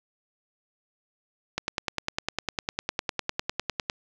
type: click train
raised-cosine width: 0.2 ms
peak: -9 dBFS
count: 24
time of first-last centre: 1.58-3.899 s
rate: 9.92 Hz
effects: low-pass 7000 Hz 12 dB/octave + 7-bit